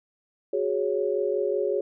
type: chord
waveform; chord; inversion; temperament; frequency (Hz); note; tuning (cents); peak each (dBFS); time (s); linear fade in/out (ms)
sine; F# suspended second; none; equal; 370 / 415.3 / 554.4; F#4 / G#4 / C#5; 0 / 0 / 0; -28 / -26 / -28; 0.53-1.81; 5
effects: none